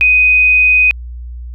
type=tone; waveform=sine; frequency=2500 Hz; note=D#7; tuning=8 cents sharp; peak=-6 dBFS; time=0.01-0.91 s; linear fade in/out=0 ms; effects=added 60 Hz sine -24 dBFS peak until 1.54 s